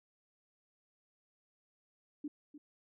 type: tone with echo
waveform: sine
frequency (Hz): 294.8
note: D4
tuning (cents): +7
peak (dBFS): -37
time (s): 2.24-2.28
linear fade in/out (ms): 5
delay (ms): 300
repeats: 1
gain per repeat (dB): -12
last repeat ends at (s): 2.58
effects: none